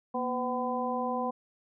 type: harmonic tone with a mistuned harmonic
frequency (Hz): 252.3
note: B3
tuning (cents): +37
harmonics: 1 / 2 / 3 / 4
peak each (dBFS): -34 / -34 / -34 / -34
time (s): 0.14-1.31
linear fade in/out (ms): 10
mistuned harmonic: 1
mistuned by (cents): -89
effects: none